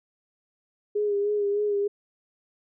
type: tone with vibrato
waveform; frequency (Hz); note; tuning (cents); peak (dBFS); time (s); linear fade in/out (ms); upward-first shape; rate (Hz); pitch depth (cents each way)
sine; 410.6; G#4; -20; -22; 0.95-1.88; 10; sine; 3.3; 35
effects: none